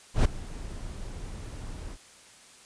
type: noise with ADSR envelope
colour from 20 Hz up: brown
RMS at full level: -17 dBFS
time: 0.14-1.97 s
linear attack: 110 ms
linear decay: 8 ms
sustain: -21 dB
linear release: 41 ms
effects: white hiss -53 dBFS RMS until 2.65 s + resampled to 22050 Hz